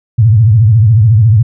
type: tone with vibrato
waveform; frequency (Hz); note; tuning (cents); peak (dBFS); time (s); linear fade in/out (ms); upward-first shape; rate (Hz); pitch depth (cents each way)
sine; 110; A2; 0; -3; 0.18-1.43; 10; triangle; 14; 220
effects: none